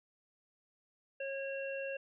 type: harmonic tone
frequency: 546 Hz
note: C#5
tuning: 26 cents flat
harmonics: 1 / 3 / 5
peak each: -38 / -46 / -44 dBFS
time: 1.2-1.97 s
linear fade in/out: 5 ms
effects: none